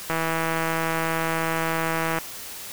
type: click train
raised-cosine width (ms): 0.5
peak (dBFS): -10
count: 341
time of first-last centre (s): 0.1-2.186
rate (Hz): 163
effects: white hiss -37 dBFS RMS until 2.72 s